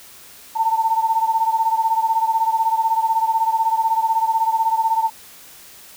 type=beating tone pair; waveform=sine; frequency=892 / 908 Hz; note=A5 / A#5; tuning=+23 / -46 cents; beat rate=16 Hz; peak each=-17 / -21 dBFS; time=0.55-5.1 s; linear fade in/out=20 ms; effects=white hiss -43 dBFS RMS until 5.96 s